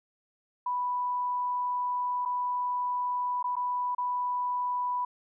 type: tone with dropouts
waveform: sine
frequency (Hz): 987.8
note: B5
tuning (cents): 0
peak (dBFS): -27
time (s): 0.66-5.05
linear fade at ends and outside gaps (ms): 5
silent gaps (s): 2.252-2.257 / 3.428-3.441 / 3.556-3.565 / 3.949-3.981
effects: none